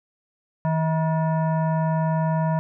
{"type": "tone with frequency modulation", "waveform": "sine", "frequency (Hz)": 160, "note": "D#3", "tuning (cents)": 49, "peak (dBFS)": -19, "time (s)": [0.65, 2.59], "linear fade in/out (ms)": 0, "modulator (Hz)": 800, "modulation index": 0.78, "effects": []}